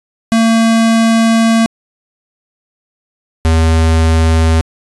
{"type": "tone pair in turn", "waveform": "square", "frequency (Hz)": [226.6, 80.95], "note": ["A#3", "E2"], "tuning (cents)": [-49, -31], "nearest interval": "octave + tritone", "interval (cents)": 1782, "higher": "first", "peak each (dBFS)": -8, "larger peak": "neither", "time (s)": [[0.32, 1.66], [3.45, 4.61]], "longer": "first", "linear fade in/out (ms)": 0, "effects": ["resampled to 24000 Hz"]}